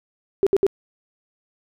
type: tone bursts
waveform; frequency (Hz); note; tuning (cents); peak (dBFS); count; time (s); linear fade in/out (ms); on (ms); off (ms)
sine; 392; G4; 0; -13; 3; 0.43-0.666; 0; 36; 64
effects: none